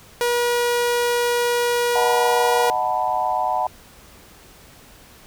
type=tone; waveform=sawtooth; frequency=480.9 Hz; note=B4; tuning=46 cents flat; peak=-14 dBFS; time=0.21-2.7 s; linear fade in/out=0 ms
type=chord; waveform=sine; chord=B dominant seventh; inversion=first; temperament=equal; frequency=622.3 / 740 / 880 / 987.8 Hz; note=D#5 / F#5 / A5 / B5; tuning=0 / 0 / 0 / 0 cents; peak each=-28 / -22 / -24 / -25 dBFS; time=1.95-3.67 s; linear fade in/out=5 ms
effects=pink hiss -47 dBFS RMS until 5.26 s